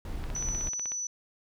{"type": "noise", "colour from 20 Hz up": "brown", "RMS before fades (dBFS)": -35, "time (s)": [0.05, 0.69], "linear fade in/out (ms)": 2}
{"type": "click train", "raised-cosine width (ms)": 0.3, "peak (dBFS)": -26, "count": 12, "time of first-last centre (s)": [0.24, 0.919], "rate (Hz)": 16.2}
{"type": "tone", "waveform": "sine", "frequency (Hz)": 5960, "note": "F#8", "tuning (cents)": 12, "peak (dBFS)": -31, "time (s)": [0.35, 1.07], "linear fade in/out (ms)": 2}
{"effects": []}